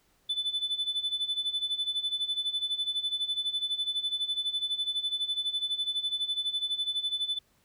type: tone with tremolo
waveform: sine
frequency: 3500 Hz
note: A7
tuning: 10 cents flat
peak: -23 dBFS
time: 0.29-7.39 s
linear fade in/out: 10 ms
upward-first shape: sine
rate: 12 Hz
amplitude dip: 85%
effects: tanh soft clip ceiling -25 dBFS + pink hiss -68 dBFS RMS until 7.64 s